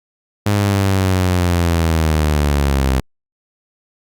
sawtooth linear sweep, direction down, 103.6 to 64.7 Hz, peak -9 dBFS, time 0.46-3 s, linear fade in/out 5 ms, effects Opus 48 kbps

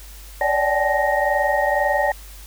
sine tone cluster, 571 / 593 / 773 / 857 / 1865 Hz, D5 / D5 / G5 / A5 / A#6, -49 / +17 / -24 / -46 / 0 cents, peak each -23 dBFS, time 0.41-2.12 s, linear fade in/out 2 ms, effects added 50 Hz sine -38 dBFS peak until 2.46 s + white hiss -44 dBFS RMS until 2.46 s

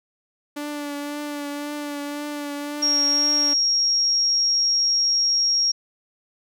sawtooth tone with vibrato, 291.1 Hz, D4, 15 cents flat, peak -24 dBFS, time 0.56-3.54 s, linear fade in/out 10 ms, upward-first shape triangle, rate 1.9 Hz, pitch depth 27 cents each way
sine tone, 5588 Hz, F8, in tune, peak -17 dBFS, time 2.82-5.72 s, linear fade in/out 10 ms
effects none

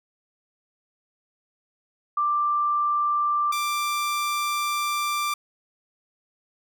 sine / sawtooth tone pair in turn, 1180 / 1180 Hz, D6 / D6, +8 / +8 cents, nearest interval unison, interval 0 cents, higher neither, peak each -20 / -20 dBFS, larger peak neither, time 2.17-3.52 / 3.52-5.34 s, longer second, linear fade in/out 5 ms, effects none

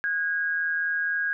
sine tone pair together, 1471 / 1634.9 Hz, F#6 / G#6, -11 / -28 cents, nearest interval major second, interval 183 cents, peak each -33 / -24 dBFS, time 0.04-1.33 s, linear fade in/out 0 ms, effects none

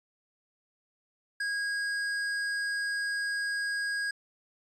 sine tone with hard clipping, 1640 Hz, G#6, 22 cents flat, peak -31 dBFS, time 1.4-4.11 s, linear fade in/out 5 ms, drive 11 dB, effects resampled to 24000 Hz

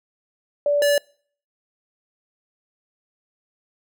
sine / square tone pair in turn, 580 / 577.2 Hz, D5 / D5, -22 / -30 cents, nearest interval unison, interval 8 cents, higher first, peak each -16 dBFS, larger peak neither, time 0.66-0.82 / 0.82-0.98 s, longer neither, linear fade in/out 2 ms, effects noise-tail reverb RT60 0.5 s tail -26 dB re dry

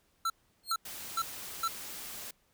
square tone bursts, 1340 Hz, E6, 28 cents sharp, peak -29 dBFS, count 4, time 0.25-1.68 s, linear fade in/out 5 ms, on 50 ms, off 410 ms
sawtooth tone with exponential growth, 4231 Hz, C8, 19 cents sharp, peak -26 dBFS, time 0.63-0.72 s, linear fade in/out 5 ms, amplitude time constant 19 ms
white noise, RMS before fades -43 dBFS, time 0.85-2.31 s, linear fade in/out 5 ms
effects pink hiss -71 dBFS RMS until 2.53 s

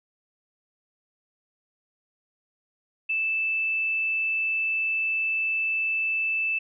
sine tone, 2637 Hz, E7, in tune, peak -23 dBFS, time 3.09-6.59 s, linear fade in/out 10 ms, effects none

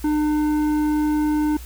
sine tone with tanh clipping, 301.8 Hz, D4, 47 cents sharp, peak -19 dBFS, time 0.04-1.57 s, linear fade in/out 5 ms, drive 10 dB, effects added 60 Hz sine -34 dBFS peak until 1.65 s + white hiss -44 dBFS RMS until 1.65 s

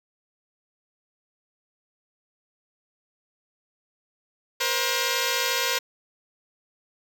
5% pulse tone pair together, 477.3 / 528.4 Hz, A#4 / C5, +41 / +17 cents, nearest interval major second, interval 176 cents, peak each -14 dBFS, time 4.6-5.79 s, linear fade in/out 10 ms, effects none

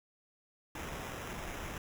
pink noise with sample-and-hold, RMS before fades -42 dBFS, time 0.75-1.78 s, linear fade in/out 2 ms, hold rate 4410 Hz, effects none

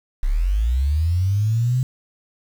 sine linear sweep, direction up, 30.87 to 130.4 Hz, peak -16 dBFS, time 0.23-1.83 s, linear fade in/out 0 ms, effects 7-bit

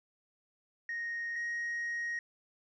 sine tone pair in turn, 1864.7 / 1878.8 Hz, A#6 / A#6, 0 / +13 cents, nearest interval unison, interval 13 cents, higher second, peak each -33 / -31 dBFS, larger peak second, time 0.89-1.36 / 1.36-2.19 s, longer second, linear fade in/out 2 ms, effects tanh soft clip ceiling -32 dBFS

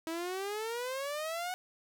sawtooth exponential sweep, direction up, 320.2 to 743 Hz, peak -31 dBFS, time 0.07-1.54 s, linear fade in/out 0 ms, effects none

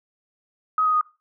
sine tone with pitch steps, 1264 / 1250.9 / 1238 Hz, D#6 / D#6 / D#6, +27 / +9 / -9 cents, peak -17 dBFS, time 0.78-1.011 s, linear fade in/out 2 ms, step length 77 ms, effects noise-tail reverb RT60 0.3 s tail -21 dB re dry

